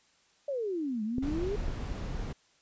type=exponential two-way sweep; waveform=sine; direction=down then up; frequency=587.3 to 207.7 to 424.4 Hz; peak=-30 dBFS; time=0.48-1.56 s; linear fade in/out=5 ms; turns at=1.03 s
type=clicks; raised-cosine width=3 ms; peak=-21 / -27 dBFS; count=2; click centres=1.183 / 1.682 s
type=noise; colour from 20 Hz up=brown; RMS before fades=-35 dBFS; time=1.22-2.33 s; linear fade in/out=10 ms
effects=white hiss -66 dBFS RMS until 2.61 s + resampled to 16000 Hz